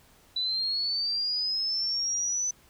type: linear sweep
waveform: sine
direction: up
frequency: 3951 to 6050 Hz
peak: -26 dBFS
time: 0.36-2.51 s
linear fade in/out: 5 ms
effects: pink hiss -59 dBFS RMS until 2.69 s